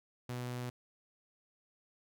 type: tone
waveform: sawtooth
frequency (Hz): 123.47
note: B2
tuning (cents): 0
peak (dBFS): -34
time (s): 0.29-0.7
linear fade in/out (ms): 5
effects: none